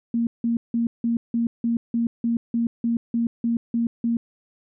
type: tone bursts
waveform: sine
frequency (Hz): 233.1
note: A#3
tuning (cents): 0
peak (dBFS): -19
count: 14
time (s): 0.14-4.17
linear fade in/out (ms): 2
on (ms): 130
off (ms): 170
effects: none